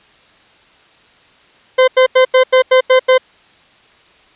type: tone bursts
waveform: 40% pulse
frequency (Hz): 515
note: C5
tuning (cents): -28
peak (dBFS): -5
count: 8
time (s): 1.78-3.181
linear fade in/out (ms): 10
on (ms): 99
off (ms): 87
effects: white hiss -48 dBFS RMS until 4.35 s + resampled to 8000 Hz